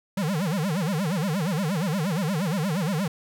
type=tone with vibrato; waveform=square; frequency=174.4 Hz; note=F3; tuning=2 cents flat; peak=-24 dBFS; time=0.17-3.08 s; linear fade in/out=5 ms; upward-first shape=sine; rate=8.5 Hz; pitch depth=290 cents each way; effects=none